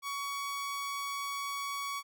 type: tone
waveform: sawtooth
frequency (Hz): 1124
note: C#6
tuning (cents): +24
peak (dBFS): -31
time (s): 0.02-2.03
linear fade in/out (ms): 50
effects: none